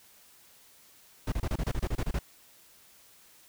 brown noise bursts, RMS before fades -29 dBFS, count 12, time 1.27-2.19 s, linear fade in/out 5 ms, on 51 ms, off 28 ms, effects white hiss -58 dBFS RMS until 3.48 s

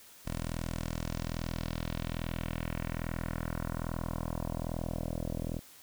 10% pulse tone with low-pass filter sweep, 41.2 Hz, E1, in tune, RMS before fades -36 dBFS, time 0.25-5.6 s, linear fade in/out 20 ms, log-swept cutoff 11000 to 460 Hz, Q 1.7, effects white hiss -55 dBFS RMS until 5.82 s

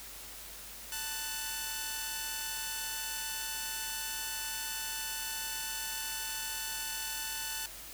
5% pulse tone pair together, 884 / 1486.7 Hz, A5 / F#6, +8 / +8 cents, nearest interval major sixth, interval 900 cents, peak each -27 dBFS, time 0.92-7.66 s, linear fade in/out 2 ms, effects added 50 Hz sine -56 dBFS peak until 7.93 s + white hiss -47 dBFS RMS until 7.93 s

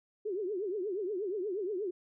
sine tone with vibrato, 392 Hz, G4, in tune, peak -32 dBFS, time 0.25-1.91 s, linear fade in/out 10 ms, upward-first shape triangle, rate 8.4 Hz, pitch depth 230 cents each way, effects none

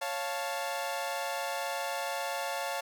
sawtooth chord, Db augmented, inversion none, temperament equal, 554.4 / 698.5 / 880 Hz, Db5 / F5 / A5, 0 / 0 / 0 cents, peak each -33 dBFS, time 0.01-2.81 s, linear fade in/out 10 ms, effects none

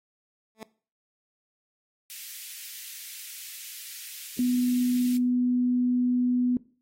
15% pulse tone with exponential growth, 220 Hz, A3, in tune, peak -28 dBFS, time 0.55-0.63 s, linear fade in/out 0 ms, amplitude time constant 16 ms
white high-pass noise, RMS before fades -41 dBFS, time 2.1-5.17 s, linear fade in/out 0 ms, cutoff 2000 Hz, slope 24 dB/octave
sine tone, 247.6 Hz, B3, 5 cents sharp, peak -21 dBFS, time 4.39-6.57 s, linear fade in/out 2 ms
effects noise-tail reverb RT60 0.4 s tail -19 dB re dry + AAC 48 kbps

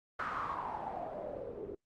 white noise with low-pass filter sweep, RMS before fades -40 dBFS, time 0.19-1.75 s, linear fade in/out 5 ms, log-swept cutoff 1400 to 390 Hz, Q 5.8, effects noise-tail reverb RT60 0.1 s tail -26 dB re dry + Opus 48 kbps

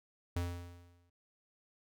square tone with exponential decay, 87.31 Hz, F2, in tune, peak -32 dBFS, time 0.36-1.1 s, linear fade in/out 5 ms, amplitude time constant 160 ms, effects none

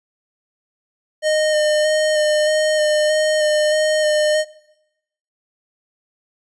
square tone with vibrato, 612 Hz, D#5, 29 cents flat, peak -15 dBFS, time 1.22-4.45 s, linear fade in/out 50 ms, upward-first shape square, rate 1.6 Hz, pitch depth 14 cents each way, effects noise-tail reverb RT60 0.9 s tail -22 dB re dry + resampled to 22050 Hz

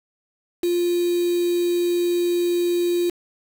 sine tone with quantisation, 349.2 Hz, F4, in tune, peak -18 dBFS, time 0.63-3.1 s, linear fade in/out 5 ms, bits 5, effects none

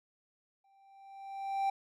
triangle tone with exponential growth, 784 Hz, G5, in tune, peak -25 dBFS, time 0.64-1.7 s, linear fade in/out 5 ms, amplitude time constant 230 ms, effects none

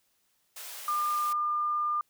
white high-pass noise, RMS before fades -42 dBFS, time 0.56-1.33 s, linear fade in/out 5 ms, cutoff 520 Hz, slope 24 dB/octave
sine tone, 1203 Hz, D6, 41 cents sharp, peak -26 dBFS, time 0.88-2.01 s, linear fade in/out 2 ms
effects white hiss -72 dBFS RMS until 2.09 s

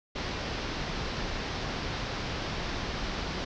pink low-pass noise, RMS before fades -34 dBFS, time 0.15-3.45 s, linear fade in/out 10 ms, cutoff 5600 Hz, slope 48 dB/octave, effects none

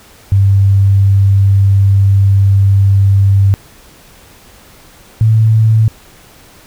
sine tone pair in turn, 98.4 / 110.45 Hz, G2 / A2, +7 / +7 cents, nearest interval major second, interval 200 cents, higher second, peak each -5 dBFS, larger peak neither, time 0.32-3.54 / 5.21-5.88 s, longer first, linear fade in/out 0 ms, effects pink hiss -41 dBFS RMS until 6.66 s

